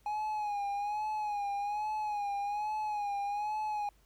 triangle tone with vibrato, 830.6 Hz, G#5, in tune, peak -30 dBFS, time 0.06-3.89 s, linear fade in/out 2 ms, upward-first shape sine, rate 1.2 Hz, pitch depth 57 cents each way, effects added 50 Hz sine -64 dBFS peak until 4.05 s + pink hiss -69 dBFS RMS until 4.05 s

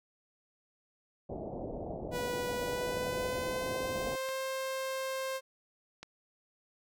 white low-pass noise, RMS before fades -40 dBFS, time 1.29-4.16 s, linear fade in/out 10 ms, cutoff 730 Hz, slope 48 dB/octave
sawtooth tone with pitch glide, 490.8 to 529.1 Hz, B4 to C5, -11 to +19 cents, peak -30 dBFS, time 2.11-5.41 s, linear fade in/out 50 ms, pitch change +130 cents, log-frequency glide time 2.67-4.35 s
clicks, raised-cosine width 0.2 ms, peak -27 dBFS, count 2, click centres 4.289 / 6.03 s
effects none

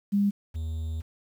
sine / triangle tone pair in turn, 201.8 / 79.93 Hz, G#3 / D#2, -49 / +47 cents, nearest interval octave + major third, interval 1604 cents, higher first, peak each -20 / -27 dBFS, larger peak first, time 0.12-0.31 / 0.54-1.02 s, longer second, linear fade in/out 20 ms, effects 9-bit

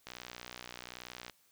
click train, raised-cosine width 0.2 ms, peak -26 dBFS, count 76, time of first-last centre 0.07-1.297 s, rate 61.1 Hz, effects white hiss -69 dBFS RMS until 1.51 s

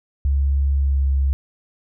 sine tone with pitch glide, 69.3 to 68.15 Hz, C#2 to C#2, 0 to -29 cents, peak -15 dBFS, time 0.25-1.33 s, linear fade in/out 0 ms, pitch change -29 cents, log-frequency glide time 0.75-1.06 s, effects none

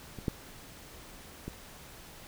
clicks, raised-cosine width 3 ms, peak -28 / -16 / -24 dBFS, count 3, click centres 0.187 / 0.282 / 1.48 s, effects pink hiss -50 dBFS RMS until 2.27 s

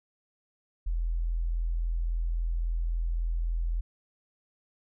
sine tone, 41.83 Hz, E1, 26 cents sharp, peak -26 dBFS, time 0.86-3.81 s, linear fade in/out 10 ms, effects none

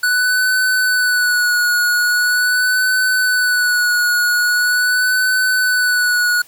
square tone with vibrato, 1480 Hz, F#6, in tune, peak -13 dBFS, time 0.03-6.42 s, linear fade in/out 5 ms, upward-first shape sine, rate 0.42 Hz, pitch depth 33 cents each way, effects white hiss -45 dBFS RMS until 6.47 s + MP3 96 kbps

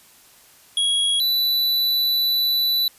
square tone pair in turn, 3316 / 3971 Hz, G#7 / B7, -3 / +9 cents, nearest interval minor third, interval 312 cents, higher second, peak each -18 dBFS, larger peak neither, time 0.77-1.2 / 1.2-2.88 s, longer second, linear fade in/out 2 ms, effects white hiss -51 dBFS RMS until 2.98 s + resampled to 32000 Hz

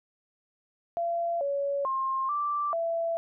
sine tone with pitch steps, 682 / 562 / 1063 / 1172 / 668 Hz, F5 / C#5 / C6 / D6 / E5, -41 / +24 / +27 / -4 / +23 cents, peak -26 dBFS, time 0.97-3.17 s, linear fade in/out 0 ms, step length 440 ms, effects none

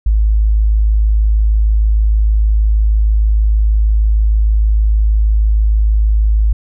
sine tone, 53.2 Hz, G#1, 42 cents sharp, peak -8 dBFS, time 0.06-6.53 s, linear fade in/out 5 ms, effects none

